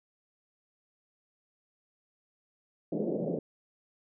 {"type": "band-pass noise", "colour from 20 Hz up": "pink", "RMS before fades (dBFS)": -32, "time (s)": [2.92, 3.39], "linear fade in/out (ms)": 5, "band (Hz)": [160, 600], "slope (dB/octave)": 48, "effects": []}